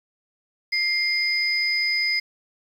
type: tone pair together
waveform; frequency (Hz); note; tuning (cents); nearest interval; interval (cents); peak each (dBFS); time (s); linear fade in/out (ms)
sine; 2100 / 4995; C7 / D#8; +6 / +6; octave + minor third; 1500; -22 / -24; 0.72-2.2; 10
effects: 8-bit